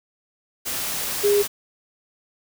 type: tone in noise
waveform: sine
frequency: 408.9 Hz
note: G#4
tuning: 27 cents flat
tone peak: -15 dBFS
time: 1.23-1.43 s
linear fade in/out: 20 ms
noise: white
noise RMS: -27 dBFS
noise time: 0.65-1.48 s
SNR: +9 dB
effects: none